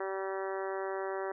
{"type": "harmonic tone", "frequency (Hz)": 192.5, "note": "G3", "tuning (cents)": -31, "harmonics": [2, 3, 4, 5, 6, 7, 8, 9, 10], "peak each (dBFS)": [-36, -40, -42, -44, -46, -47, -48, -49, -50], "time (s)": [0, 1.32], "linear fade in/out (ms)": 5, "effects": []}